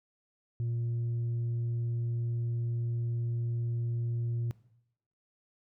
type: tone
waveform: sine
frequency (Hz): 117.7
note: A#2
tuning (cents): +17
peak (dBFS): -27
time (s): 0.6-4.51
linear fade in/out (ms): 0
effects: noise-tail reverb RT60 0.8 s tail -21 dB re dry + tanh soft clip ceiling -28 dBFS